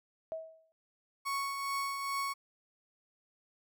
sine tone with exponential decay, 644 Hz, E5, 41 cents flat, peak -33 dBFS, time 0.32-0.72 s, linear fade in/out 0 ms, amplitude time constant 85 ms
35% pulse tone with tremolo, 1108.7 Hz, C#6, in tune, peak -30 dBFS, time 1.25-2.34 s, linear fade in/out 20 ms, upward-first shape triangle, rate 2.4 Hz, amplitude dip 45%
effects none

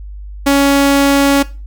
sawtooth tone, 279.4 Hz, C#4, 14 cents sharp, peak -4 dBFS, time 0.46-1.43 s, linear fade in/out 10 ms, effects noise-tail reverb RT60 0.3 s tail -17 dB re dry + added 50 Hz sine -26 dBFS peak until 1.66 s

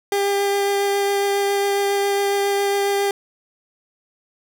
30% pulse tone with vibrato, 400.3 Hz, G4, 36 cents sharp, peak -15 dBFS, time 0.12-3.11 s, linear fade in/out 2 ms, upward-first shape triangle, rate 7.3 Hz, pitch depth 10 cents each way, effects none

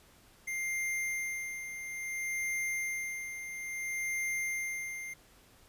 square tone with tremolo, 2100 Hz, C7, 6 cents sharp, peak -32 dBFS, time 0.47-5.14 s, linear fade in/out 10 ms, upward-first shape sine, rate 0.59 Hz, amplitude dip 60%, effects pink hiss -61 dBFS RMS until 5.68 s + resampled to 32000 Hz

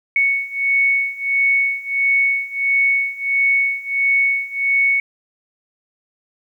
sine beating tone pair, 2217 / 2218.5 Hz, C#7 / C#7, 0 / +1 cents, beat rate 1.5 Hz, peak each -19 / -17 dBFS, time 0.16-5 s, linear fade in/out 2 ms, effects 9-bit

